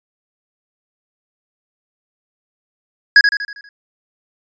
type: tone with echo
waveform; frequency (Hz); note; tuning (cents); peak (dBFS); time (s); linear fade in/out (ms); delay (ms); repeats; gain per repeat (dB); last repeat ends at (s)
square; 1661.2; G#6; 0; -4; 3.16-3.21; 2; 80; 6; -6; 3.69
effects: resampled to 16000 Hz